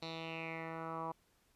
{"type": "tone with low-pass filter sweep", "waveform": "10% pulse", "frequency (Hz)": 163.1, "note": "E3", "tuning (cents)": -18, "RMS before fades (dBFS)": -43, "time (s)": [0.02, 1.12], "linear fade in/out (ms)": 5, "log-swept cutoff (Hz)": [4200, 1000], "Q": 5, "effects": ["pink hiss -73 dBFS RMS until 1.55 s", "resampled to 32000 Hz"]}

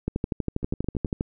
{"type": "two click trains", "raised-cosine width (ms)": 3, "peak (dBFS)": [-12, -22], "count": [15, 5], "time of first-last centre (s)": [[0.08, 1.209], [0.63, 1.058]], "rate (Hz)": [12.4, 9.35], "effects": []}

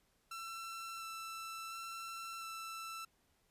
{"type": "tone with vibrato", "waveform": "sawtooth", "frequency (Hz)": 1337, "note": "E6", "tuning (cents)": 24, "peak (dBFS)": -40, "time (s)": [0.31, 3.05], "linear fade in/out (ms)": 5, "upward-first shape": "square", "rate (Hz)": 0.71, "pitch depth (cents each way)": 9, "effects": ["pink hiss -75 dBFS RMS until 3.5 s", "resampled to 32000 Hz"]}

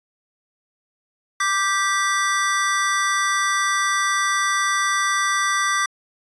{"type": "chord", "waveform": "square", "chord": "G major", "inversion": "second", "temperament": "just", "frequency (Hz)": [1176, 1568, 1960], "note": ["D6", "G6", "B6"], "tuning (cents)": [2, 0, -14], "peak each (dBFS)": [-22, -26, -24], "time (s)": [1.4, 5.86], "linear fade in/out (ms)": 5, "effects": ["resampled to 22050 Hz"]}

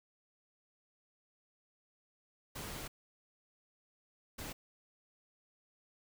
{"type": "noise bursts at uneven times", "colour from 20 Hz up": "pink", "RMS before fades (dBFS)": -44, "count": 2, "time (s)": [[2.55, 2.88], [4.38, 4.53]], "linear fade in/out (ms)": 10, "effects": []}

